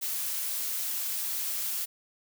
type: noise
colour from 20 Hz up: blue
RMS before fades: -32 dBFS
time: 0.01-1.86 s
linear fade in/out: 20 ms
effects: none